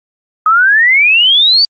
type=exponential sweep; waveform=sine; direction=up; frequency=1244.5 to 4675 Hz; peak=-5 dBFS; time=0.46-1.65 s; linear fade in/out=2 ms; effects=Opus 24 kbps